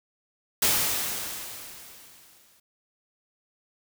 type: noise with exponential decay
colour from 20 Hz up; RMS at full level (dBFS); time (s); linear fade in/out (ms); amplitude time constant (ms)
white; -21; 0.62-2.6; 5; 430
effects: none